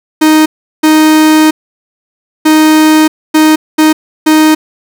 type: tone bursts at uneven times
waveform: 45% pulse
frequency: 311.1 Hz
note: D#4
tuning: in tune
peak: -3 dBFS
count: 6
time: 0.21-0.46 / 0.83-1.51 / 2.45-3.08 / 3.34-3.56 / 3.78-3.93 / 4.26-4.55 s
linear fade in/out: 10 ms
effects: none